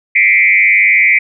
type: tone with frequency modulation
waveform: sine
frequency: 2201 Hz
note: C#7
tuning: 13 cents flat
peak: -6 dBFS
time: 0.15-1.19 s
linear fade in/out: 10 ms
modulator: 98.7 Hz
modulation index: 2.1
effects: none